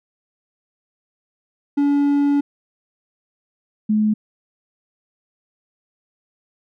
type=tone pair in turn; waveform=triangle / sine; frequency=285.3 / 213.7 Hz; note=C#4 / G#3; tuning=+50 / +50 cents; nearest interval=perfect fourth; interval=500 cents; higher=first; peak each=-12 / -14 dBFS; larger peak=first; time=1.77-2.41 / 3.89-4.14 s; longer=first; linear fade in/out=10 ms; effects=none